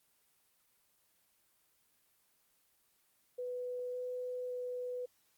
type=tone with pitch steps; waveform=sine; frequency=496.1 / 499.4 / 496.4 Hz; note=B4 / B4 / B4; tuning=+8 / +19 / +9 cents; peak=-37 dBFS; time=3.38-5.06 s; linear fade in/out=10 ms; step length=560 ms; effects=white hiss -73 dBFS RMS until 5.37 s + Opus 24 kbps